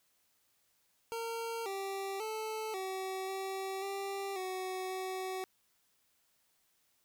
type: tone with pitch steps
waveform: 25% pulse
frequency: 458.9 / 390.6 / 436.9 / 379.4 / 384.4 / 393.9 / 373.2 / 375.5 Hz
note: A#4 / G4 / A4 / F#4 / G4 / G4 / F#4 / F#4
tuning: -27 / -6 / -12 / +43 / -34 / +8 / +15 / +26 cents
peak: -33 dBFS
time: 1.12-5.44 s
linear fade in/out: 0 ms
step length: 540 ms
effects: white hiss -74 dBFS RMS until 7.04 s